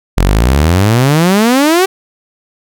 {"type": "exponential sweep", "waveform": "sawtooth", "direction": "up", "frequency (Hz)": [41.85, 392], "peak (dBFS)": -3, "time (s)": [0.17, 1.86], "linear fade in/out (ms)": 10, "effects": []}